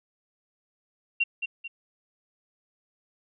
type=tone with echo; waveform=sine; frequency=2753 Hz; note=F7; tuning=25 cents flat; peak=-20 dBFS; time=1.2-1.24 s; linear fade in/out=10 ms; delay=220 ms; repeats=2; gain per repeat=-7 dB; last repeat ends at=1.68 s; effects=none